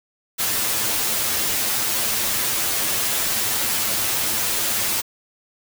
white noise with comb filter, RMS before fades -22 dBFS, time 0.38-5.02 s, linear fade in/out 20 ms, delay 9 ms, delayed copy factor +0.8, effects none

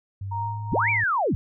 sine tone with pitch glide, 97.9 to 106.15 Hz, G2 to G#2, -2 to +38 cents, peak -29 dBFS, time 0.21-1.04 s, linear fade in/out 5 ms, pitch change +140 cents, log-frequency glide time 0.31-0.47 s
sine tone with tremolo, 932.3 Hz, A#5, in tune, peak -26 dBFS, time 0.31-1.01 s, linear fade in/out 10 ms, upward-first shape sine, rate 2.4 Hz, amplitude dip 75%
sine linear two-way sweep, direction up then down, 65.41 to 2398 to 65.41 Hz, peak -20 dBFS, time 0.72-1.35 s, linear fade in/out 0 ms, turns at 0.9 s
effects none

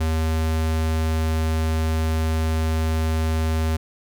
square tone, 79.8 Hz, D#2, 44 cents sharp, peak -20 dBFS, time 0-3.77 s, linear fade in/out 10 ms, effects none

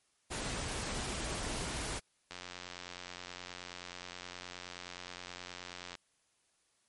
pink noise, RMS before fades -38 dBFS, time 0.3-2 s, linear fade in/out 20 ms
click train, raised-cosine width 0.2 ms, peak -26 dBFS, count 327, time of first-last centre 2.31-5.952 s, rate 89.5 Hz
effects white hiss -74 dBFS RMS until 6.88 s + MP3 48 kbps

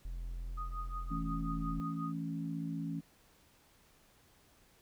triangle tone, 42.72 Hz, F1, 37 cents flat, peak -36 dBFS, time 0.05-1.8 s, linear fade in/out 0 ms
sine tone with tremolo, 1242 Hz, D#6, 3 cents flat, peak -38 dBFS, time 0.57-2.14 s, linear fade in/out 10 ms, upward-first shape triangle, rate 5.6 Hz, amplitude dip 100%
sine chord, A major, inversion second, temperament equal, 164.81 / 220 / 277.2 Hz, E3 / A3 / C#4, 0 / 0 / 0 cents, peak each -38 / -44 / -40 dBFS, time 1.1-3.01 s, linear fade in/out 20 ms
effects pink hiss -66 dBFS RMS until 4.81 s

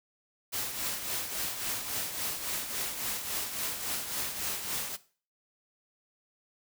white noise with tremolo, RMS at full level -32 dBFS, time 0.52-4.97 s, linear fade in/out 20 ms, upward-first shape triangle, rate 3.6 Hz, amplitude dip 60%, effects noise-tail reverb RT60 0.4 s tail -17 dB re dry

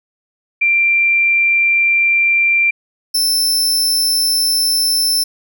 sine / sawtooth tone pair in turn, 2364 / 5316 Hz, D7 / E8, +11 / +14 cents, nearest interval octave + major second, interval 1403 cents, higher second, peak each -10 dBFS, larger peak neither, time 0.61-2.71 / 3.14-5.24 s, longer neither, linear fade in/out 10 ms, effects none

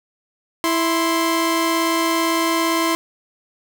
sawtooth tone pair together, 329.6 / 1046.5 Hz, E4 / C6, 0 / 0 cents, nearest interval octave + minor sixth, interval 2000 cents, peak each -15 / -17 dBFS, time 0.64-2.95 s, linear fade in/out 0 ms, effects none

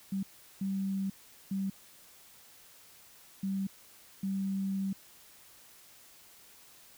sine tone bursts at uneven times, 194.1 Hz, G3, 17 cents flat, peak -30 dBFS, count 5, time 0.12-0.23 / 0.61-1.1 / 1.51-1.7 / 3.43-3.67 / 4.23-4.93 s, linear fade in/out 5 ms, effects white hiss -57 dBFS RMS until 6.97 s

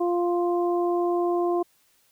harmonic tone, 349.2 Hz, F4, in tune, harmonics 1 / 2 / 3, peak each -22 / -28 / -33 dBFS, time 0-1.63 s, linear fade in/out 10 ms, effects white hiss -64 dBFS RMS until 2.11 s

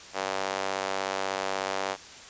sawtooth tone with high-pass filter, 96.4 Hz, G2, 28 cents flat, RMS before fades -31 dBFS, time 0.13-1.97 s, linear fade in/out 50 ms, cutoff 630 Hz, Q 1.3, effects white hiss -46 dBFS RMS until 2.29 s + resampled to 16000 Hz

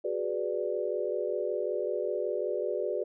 sine chord, G# half-diminished seventh, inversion third, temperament equal, 370 / 415.3 / 493.9 / 587.3 Hz, F#4 / G#4 / B4 / D5, 0 / 0 / 0 / 0 cents, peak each -34 dBFS, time 0.04-3.04 s, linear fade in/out 10 ms, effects none

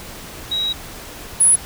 sine tone pair in turn, 3836 / 10263 Hz, A#7 / E9, +49 / -47 cents, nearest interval octave + perfect fourth, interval 1704 cents, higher second, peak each -18 / -9 dBFS, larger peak second, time 0.51-0.73 / 1.4-1.56 s, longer first, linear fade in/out 10 ms, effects pink hiss -35 dBFS RMS until 1.65 s

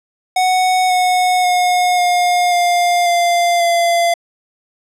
square tone with pitch steps, 740 / 730.7 / 721.4 / 712.3 / 703.3 / 694.4 / 685.7 Hz, F#5 / F#5 / F#5 / F5 / F5 / F5 / F5, 0 / -22 / -44 / +34 / +12 / -10 / -32 cents, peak -12 dBFS, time 0.36-4.14 s, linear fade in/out 5 ms, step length 540 ms, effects low-pass 11000 Hz 12 dB/octave

